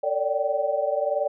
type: tone cluster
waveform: sine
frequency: 450.8 / 570 / 591 / 774 Hz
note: A4 / C#5 / D5 / G5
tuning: +42 / +48 / +11 / -22 cents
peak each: -32 / -26 / -25 / -30 dBFS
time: 0.03-1.28 s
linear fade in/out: 10 ms
effects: none